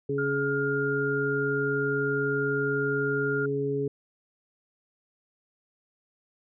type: harmonic tone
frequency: 140 Hz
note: C#3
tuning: 18 cents sharp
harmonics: 1 / 2 / 3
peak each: -32 / -33 / -27 dBFS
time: 0.09-3.88 s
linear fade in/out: 5 ms
type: tone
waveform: sine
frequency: 1412 Hz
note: F6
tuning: 19 cents sharp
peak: -29 dBFS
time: 0.18-3.46 s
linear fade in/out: 5 ms
effects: none